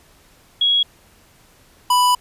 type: tone pair in turn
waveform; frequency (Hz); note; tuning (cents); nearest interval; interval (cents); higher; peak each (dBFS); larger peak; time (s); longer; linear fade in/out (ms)
sine / square; 3322 / 989.9; G#7 / B5; 0 / +4; octave + major sixth; 2096; first; -13; neither; 0.61-0.83 / 1.9-2.15; second; 5
effects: pink hiss -52 dBFS RMS until 2.2 s + resampled to 32000 Hz